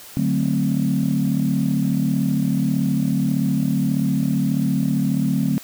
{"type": "chord", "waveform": "sine", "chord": "D dominant seventh", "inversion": "none", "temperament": "equal", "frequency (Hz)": [146.83, 185, 220, 261.6], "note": ["D3", "F#3", "A3", "C4"], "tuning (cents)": [0, 0, 0, 0], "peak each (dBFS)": -22, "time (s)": [0.17, 5.58], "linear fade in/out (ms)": 0, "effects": ["tanh soft clip ceiling -9 dBFS", "white hiss -41 dBFS RMS until 5.63 s"]}